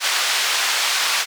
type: band-pass noise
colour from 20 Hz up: white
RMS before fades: -20 dBFS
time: 0-1.26 s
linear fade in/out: 50 ms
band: 920 to 4900 Hz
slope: 12 dB/octave
effects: none